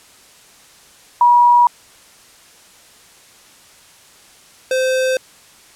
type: tone pair in turn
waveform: sine / square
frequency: 964 / 518.2 Hz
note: B5 / C5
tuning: -42 / -17 cents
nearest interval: major seventh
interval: 1075 cents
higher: first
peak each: -7 / -15 dBFS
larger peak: first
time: 1.21-1.67 / 4.71-5.17 s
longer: neither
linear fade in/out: 2 ms
effects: white hiss -46 dBFS RMS until 5.75 s + low-pass 10000 Hz 12 dB/octave